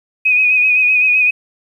sine tone with vibrato, 2500 Hz, D#7, 8 cents sharp, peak -9 dBFS, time 0.25-1.31 s, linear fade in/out 10 ms, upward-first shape sine, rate 7.8 Hz, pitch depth 36 cents each way, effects 8-bit

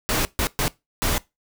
pink noise bursts at uneven times, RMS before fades -22 dBFS, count 4, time 0.09-0.25 / 0.39-0.47 / 0.59-0.68 / 1.02-1.18 s, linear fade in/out 0 ms, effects noise-tail reverb RT60 0.2 s tail -20 dB re dry

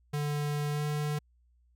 square tone with pitch glide, 147.1 to 148.81 Hz, D3 to D3, +3 to +23 cents, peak -30 dBFS, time 0.13-1.19 s, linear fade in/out 10 ms, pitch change +20 cents, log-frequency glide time 0.71-0.82 s, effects added 60 Hz sine -63 dBFS peak until 1.75 s

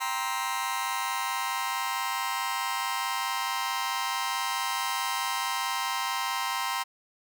sawtooth chord, C dominant seventh, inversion second, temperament just, 784.9 / 941.9 / 1046.5 / 1308.1 Hz, G5 / Bb5 / C6 / E6, +2 / +18 / 0 / -14 cents, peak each -32 / -29 / -28 / -34 dBFS, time 0-6.84 s, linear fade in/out 20 ms, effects none

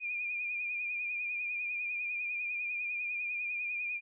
sine tone with vibrato, 2433 Hz, D#7, 39 cents flat, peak -33 dBFS, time 0-4.01 s, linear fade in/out 50 ms, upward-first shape sine, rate 10 Hz, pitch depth 47 cents each way, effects none

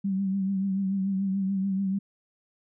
sine tone with vibrato, 193.7 Hz, G3, 20 cents flat, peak -24 dBFS, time 0.04-1.99 s, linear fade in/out 10 ms, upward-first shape triangle, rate 6.9 Hz, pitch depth 53 cents each way, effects none

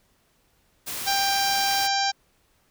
white noise, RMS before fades -32 dBFS, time 0.86-1.88 s, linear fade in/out 20 ms
harmonic tone, 790 Hz, G5, 13 cents sharp, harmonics 1 / 2 / 3 / 4 / 5 / 6 / 7 / 8 / 9, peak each -24 / -30 / -34 / -34 / -32 / -30 / -30 / -36 / -40 dBFS, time 1.06-2.12 s, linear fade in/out 20 ms
effects pink hiss -65 dBFS RMS until 2.7 s

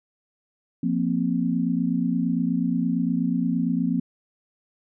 sine chord, F suspended fourth, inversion none, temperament equal, 174.61 / 233.1 / 261.6 Hz, F3 / Bb3 / C4, 0 / 0 / 0 cents, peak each -25 dBFS, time 0.83-4 s, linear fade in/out 5 ms, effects none

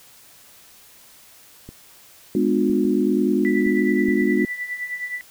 clicks, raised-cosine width 3 ms, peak -24 / -25 / -29 / -26 / -21 / -31 dBFS, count 6, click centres 1.69 / 2.699 / 2.851 / 3.665 / 4.086 / 4.219 s
sine chord, G# diminished seventh, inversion none, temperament just, 207.7 / 249.2 / 299 / 358.8 Hz, G#3 / B3 / D4 / F4, 0 / +16 / +31 / +47 cents, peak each -22 dBFS, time 2.35-4.45 s, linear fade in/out 2 ms
sine tone with tremolo, 1975.5 Hz, B6, in tune, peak -23 dBFS, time 3.45-5.21 s, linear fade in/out 0 ms, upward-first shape triangle, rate 9.6 Hz, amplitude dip 75%
effects white hiss -49 dBFS RMS until 5.3 s

